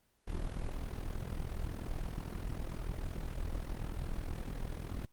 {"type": "noise with amplitude modulation", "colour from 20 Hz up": "brown", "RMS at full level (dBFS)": -35, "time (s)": [0.27, 5.06], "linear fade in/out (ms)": 10, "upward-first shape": "sine", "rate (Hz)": 40.9, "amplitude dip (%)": 70, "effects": ["pink hiss -74 dBFS RMS until 5.12 s", "Opus 24 kbps"]}